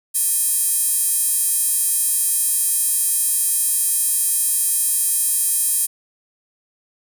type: tone with high-pass filter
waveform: square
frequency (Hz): 357.5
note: F4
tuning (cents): +41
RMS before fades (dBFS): -19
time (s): 0.14-5.87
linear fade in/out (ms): 20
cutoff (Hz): 10000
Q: 3.2
effects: none